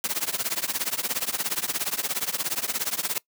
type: noise with tremolo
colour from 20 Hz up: white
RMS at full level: -24 dBFS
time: 0.04-3.18 s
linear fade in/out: 0 ms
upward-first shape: triangle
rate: 17 Hz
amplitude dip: 100%
effects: noise-tail reverb RT60 0.1 s tail -23 dB re dry + high-pass 150 Hz 12 dB/octave